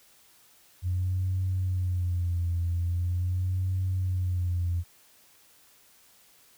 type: tone with vibrato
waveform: sine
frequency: 89.5 Hz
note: F2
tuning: 43 cents sharp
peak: -24 dBFS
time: 0.82-4.84 s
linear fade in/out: 50 ms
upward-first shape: sine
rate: 0.42 Hz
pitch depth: 71 cents each way
effects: tanh soft clip ceiling -20 dBFS + white hiss -59 dBFS RMS until 6.57 s